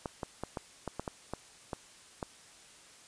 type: clicks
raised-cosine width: 1 ms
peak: -21 dBFS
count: 10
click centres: 0.058 / 0.232 / 0.436 / 0.572 / 0.877 / 0.996 / 1.078 / 1.336 / 1.732 / 2.228 s
effects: white hiss -56 dBFS RMS until 3.07 s + resampled to 22050 Hz